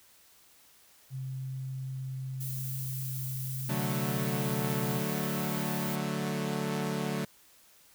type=tone with pitch glide; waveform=sine; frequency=132 to 130.63 Hz; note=C3 to C3; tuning=+16 to -2 cents; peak=-34 dBFS; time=1.1-5.04 s; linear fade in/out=50 ms; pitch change=-18 cents; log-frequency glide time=1.65-3.84 s
type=noise; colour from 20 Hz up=violet; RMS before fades=-40 dBFS; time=2.4-5.96 s; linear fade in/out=10 ms
type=chord; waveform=sawtooth; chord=D major; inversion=none; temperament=equal with one note detuned; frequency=146.83 / 184.46 / 220 Hz; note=D3 / F#3 / A3; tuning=0 / -5 / 0 cents; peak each=-31 dBFS; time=3.69-7.25 s; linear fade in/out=5 ms
effects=white hiss -60 dBFS RMS until 7.94 s